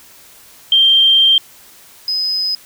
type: tone pair in turn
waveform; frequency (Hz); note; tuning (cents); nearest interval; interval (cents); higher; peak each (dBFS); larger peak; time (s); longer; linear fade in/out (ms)
sine; 3164 / 5041; G7 / D#8; +15 / +22; minor sixth; 807; second; -7 / -15; first; 0.72-1.38 / 2.08-2.55; first; 2
effects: white hiss -43 dBFS RMS until 2.65 s